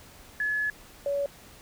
sine tone pair in turn, 1706 / 565.5 Hz, G#6 / C#5, +46 / +34 cents, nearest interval octave + perfect fifth, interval 1912 cents, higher first, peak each -25 / -25 dBFS, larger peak neither, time 0.4-0.7 / 1.06-1.26 s, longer first, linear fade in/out 2 ms, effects pink hiss -51 dBFS RMS until 1.61 s

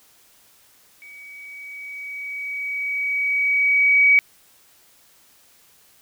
sine tone with level ramp, 2267 Hz, C#7, 38 cents sharp, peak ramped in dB -40 to -10 dBFS, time 1.02-4.19 s, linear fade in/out 0 ms, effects white hiss -55 dBFS RMS until 6.01 s

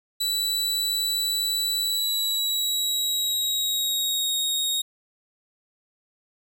sawtooth tone with pitch glide, 3951 to 3751 Hz, B7 to A#7, 0 to +10 cents, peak -20 dBFS, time 0.2-4.82 s, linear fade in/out 10 ms, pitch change -90 cents, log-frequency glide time 1.79-4.33 s, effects none

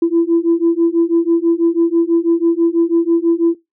sine beating tone pair, 332.6 / 338.7 Hz, E4 / E4, +16 / +47 cents, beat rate 6.1 Hz, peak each -13 dBFS, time 0.02-3.55 s, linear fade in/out 5 ms, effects noise-tail reverb RT60 0.2 s tail -20 dB re dry + tanh soft clip ceiling -5 dBFS

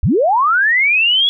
sine linear sweep, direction up, 45.39 to 3397 Hz, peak -10 dBFS, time 0.03-1.29 s, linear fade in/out 0 ms, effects none

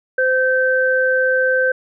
sine tone pair together, 516 / 1550.1 Hz, C5 / G6, -24 / -20 cents, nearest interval octave + perfect fifth, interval 1904 cents, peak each -16 dBFS, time 0.18-1.72 s, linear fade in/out 5 ms, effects none

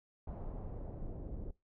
brown noise with low-pass filter sweep, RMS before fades -43 dBFS, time 0.27-1.51 s, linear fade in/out 5 ms, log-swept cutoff 830 to 460 Hz, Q 1.5, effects noise-tail reverb RT60 0.2 s tail -19 dB re dry

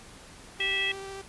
sawtooth tone with vibrato, 390 Hz, G4, 9 cents flat, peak -34 dBFS, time 0.59-1.22 s, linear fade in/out 10 ms, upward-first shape sine, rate 14 Hz, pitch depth 10 cents each way
harmonic tone, 654 Hz, E5, 14 cents flat, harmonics 3 / 4 / 5, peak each -30 / -30 / -30 dBFS, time 0.6-0.92 s, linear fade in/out 5 ms
effects pink hiss -49 dBFS RMS until 1.28 s + resampled to 24000 Hz

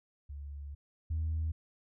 sine tone pair in turn, 71.3 / 79.59 Hz, C#2 / D#2, +49 / +40 cents, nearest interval major second, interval 191 cents, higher second, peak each -40 / -29 dBFS, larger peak second, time 0.29-0.75 / 1.1-1.52 s, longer first, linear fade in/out 10 ms, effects tanh soft clip ceiling -27 dBFS

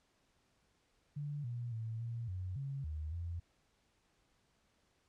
sine tone with pitch steps, 145.8 / 119.9 / 112.4 / 116.6 / 92 / 137.6 / 77.1 / 85.2 Hz, D3 / A#2 / A2 / A#2 / F#2 / C#3 / D#2 / F2, -12 / +49 / +37 / +1 / -9 / -12 / -15 / -42 cents, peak -38 dBFS, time 1.16-3.4 s, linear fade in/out 10 ms, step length 280 ms, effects pink hiss -75 dBFS RMS until 5.08 s + low-pass 8000 Hz 12 dB/octave

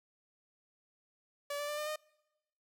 sawtooth tone with pitch steps, 575 / 584 / 593.2 / 602.5 / 612 Hz, D5 / D5 / D5 / D5 / D#5, -37 / -10 / +17 / +44 / -29 cents, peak -32 dBFS, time 1.5-1.96 s, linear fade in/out 5 ms, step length 92 ms, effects noise-tail reverb RT60 1.0 s tail -26 dB re dry

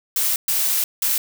blue noise bursts at uneven times, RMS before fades -20 dBFS, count 3, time 0.16-0.36 / 0.48-0.84 / 1.02-1.18 s, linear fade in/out 2 ms, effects none

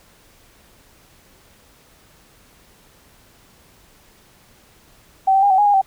sine tone with pitch steps, 769 / 776 / 808 / 758 / 827 / 817 / 773 Hz, G5 / G5 / G#5 / F#5 / G#5 / G#5 / G5, -33 / -18 / -48 / +42 / -8 / -29 / -24 cents, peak -11 dBFS, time 5.27-5.816 s, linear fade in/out 10 ms, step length 78 ms, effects pink hiss -52 dBFS RMS until 5.86 s

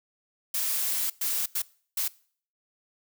blue noise bursts at uneven times, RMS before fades -28 dBFS, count 4, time 0.54-1.1 / 1.21-1.46 / 1.55-1.62 / 1.97-2.08 s, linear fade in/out 5 ms, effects noise-tail reverb RT60 0.5 s tail -22 dB re dry

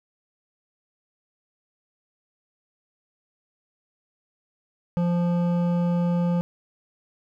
sine tone with hard clipping, 173.9 Hz, F3, 7 cents flat, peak -22 dBFS, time 4.97-6.41 s, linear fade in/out 0 ms, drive 11 dB, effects none

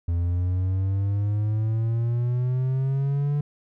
triangle exponential sweep, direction up, 84.5 to 146.83 Hz, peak -19 dBFS, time 0.08-3.41 s, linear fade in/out 5 ms, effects none

